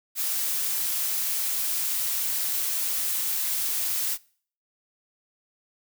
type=noise; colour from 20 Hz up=blue; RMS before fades=-27 dBFS; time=0.15-4.18 s; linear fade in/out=50 ms; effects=noise-tail reverb RT60 0.5 s tail -23 dB re dry